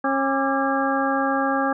harmonic tone with a mistuned harmonic, 271.4 Hz, C#4, 36 cents flat, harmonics 1 / 2 / 3 / 4 / 5 / 6, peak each -24 / -26 / -25 / -26 / -32 / -28 dBFS, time 0.04-1.73 s, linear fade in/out 5 ms, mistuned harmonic 4, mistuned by +140 cents, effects none

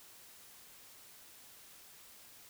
silence, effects white hiss -57 dBFS RMS until 2.49 s

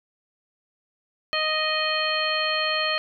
harmonic tone with a mistuned harmonic, 622.3 Hz, D#5, in tune, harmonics 1 / 2 / 3 / 4 / 5 / 7, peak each -29 / -29 / -29 / -29 / -29 / -29 dBFS, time 1.33-2.98 s, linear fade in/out 0 ms, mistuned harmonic 7, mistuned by -31 cents, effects none

